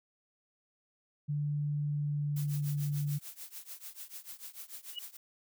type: tone with pitch glide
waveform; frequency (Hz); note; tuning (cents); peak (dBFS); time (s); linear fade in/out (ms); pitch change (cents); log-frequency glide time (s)
sine; 146.83 to 145.48; D3 to D3; 0 to -16; -30; 1.28-3.19; 20; -16; 1.85-2.77
type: noise with tremolo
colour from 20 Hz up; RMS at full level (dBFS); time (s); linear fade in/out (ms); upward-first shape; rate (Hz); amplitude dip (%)
blue; -43; 2.36-5.17; 5; triangle; 6.8; 95
type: tone with exponential growth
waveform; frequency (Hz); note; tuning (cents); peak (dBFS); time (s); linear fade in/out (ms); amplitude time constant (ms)
sine; 2913; F#7; -28; -32; 4.91-4.99; 5; 16
effects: none